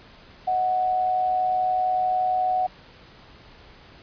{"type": "tone pair together", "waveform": "sine", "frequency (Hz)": [628.6, 740], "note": ["D#5", "F#5"], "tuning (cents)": [18, 0], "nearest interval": "minor third", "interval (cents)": 282, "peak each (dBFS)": [-32, -20], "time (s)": [0.47, 2.67], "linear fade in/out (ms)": 10, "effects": ["pink hiss -49 dBFS RMS until 4.02 s", "resampled to 11025 Hz"]}